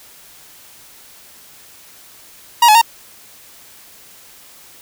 45% pulse tone with pitch steps, 949 / 852 / 923 Hz, A#5 / G#5 / A#5, +31 / +44 / -17 cents, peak -6 dBFS, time 2.62-2.815 s, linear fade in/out 5 ms, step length 65 ms, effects white hiss -43 dBFS RMS until 4.81 s

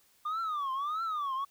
sine tone with vibrato, 1191 Hz, D6, 24 cents sharp, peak -28 dBFS, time 0.25-1.45 s, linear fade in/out 10 ms, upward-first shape triangle, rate 1.6 Hz, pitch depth 240 cents each way, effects tanh soft clip ceiling -30 dBFS + white hiss -66 dBFS RMS until 1.5 s

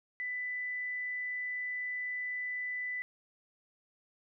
sine tone, 1992 Hz, B6, 14 cents sharp, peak -34 dBFS, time 0.2-3.02 s, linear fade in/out 0 ms, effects none

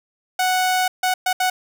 sawtooth tone bursts at uneven times, 740 Hz, F#5, in tune, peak -13 dBFS, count 4, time 0.39-0.88 / 1.03-1.14 / 1.26-1.33 / 1.4-1.5 s, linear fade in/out 5 ms, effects none

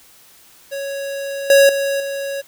square tone with level steps, 554.4 Hz, C#5, in tune, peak -24 / -8 / -18 / -23 dBFS, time 0.71-2.42 s, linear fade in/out 20 ms, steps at 1.5 / 1.69 / 2 s, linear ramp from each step 2 ms, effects white hiss -48 dBFS RMS until 2.47 s

